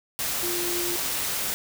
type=tone in noise; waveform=sine; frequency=349.2 Hz; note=F4; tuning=in tune; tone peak=-30 dBFS; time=0.43-0.96 s; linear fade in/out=0 ms; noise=white; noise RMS=-28 dBFS; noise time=0.19-1.54 s; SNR=-5 dB; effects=none